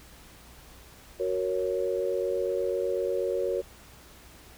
sine chord, F# major, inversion none, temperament equal, 370 / 466.2 / 554.4 Hz, F#4 / A#4 / C#5, 0 / 0 / 0 cents, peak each -30 dBFS, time 1.19-3.62 s, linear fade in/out 20 ms, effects added 60 Hz sine -55 dBFS peak until 4.57 s + pink hiss -52 dBFS RMS until 4.57 s

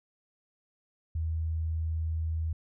sine tone, 80.5 Hz, E2, 41 cents flat, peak -28 dBFS, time 1.15-2.53 s, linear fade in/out 5 ms, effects none

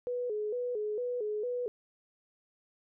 sine tone with vibrato, 455.8 Hz, A#4, 39 cents flat, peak -31 dBFS, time 0.07-1.68 s, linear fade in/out 0 ms, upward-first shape square, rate 2.2 Hz, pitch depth 130 cents each way, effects none

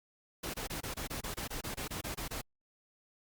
pink noise bursts, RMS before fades -39 dBFS, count 15, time 0.43-2.416 s, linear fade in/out 10 ms, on 110 ms, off 24 ms, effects Opus 48 kbps

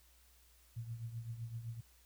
sine tone with tremolo, 115.7 Hz, A#2, 13 cents flat, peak -38 dBFS, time 0.76-1.81 s, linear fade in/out 10 ms, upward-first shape triangle, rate 7.8 Hz, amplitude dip 75%, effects added 60 Hz sine -66 dBFS peak until 2.05 s + white hiss -68 dBFS RMS until 2.05 s

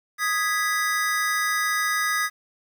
square chord, G# minor, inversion second, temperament equal, 1244.5 / 1661.2 / 1975.5 Hz, D#6 / G#6 / B6, 0 / 0 / 0 cents, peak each -27 dBFS, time 0.18-2.3 s, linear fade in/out 50 ms, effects 9-bit

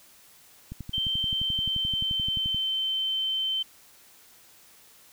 click train, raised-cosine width 5 ms, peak -24 dBFS, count 22, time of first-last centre 0.72-2.546 s, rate 11.5 Hz
sine tone with pitch glide, 3121 to 3091 Hz, G7 to G7, -8 to -25 cents, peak -25 dBFS, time 0.93-3.63 s, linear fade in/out 10 ms, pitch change -17 cents, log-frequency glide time 1.08-2.5 s
effects white hiss -55 dBFS RMS until 5.12 s

